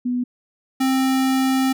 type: tone pair in turn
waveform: sine / square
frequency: 246.9 / 263.6 Hz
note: B3 / C4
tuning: 0 / +13 cents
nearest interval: minor second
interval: 113 cents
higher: second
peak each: -19 / -17 dBFS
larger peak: second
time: 0.05-0.24 / 0.8-1.73 s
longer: second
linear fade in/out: 10 ms
effects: none